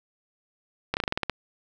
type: slowing click train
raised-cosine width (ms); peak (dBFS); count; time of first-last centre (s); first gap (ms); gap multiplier
0.3; -9; 9; 0.94-1.297; 29; 1.12
effects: none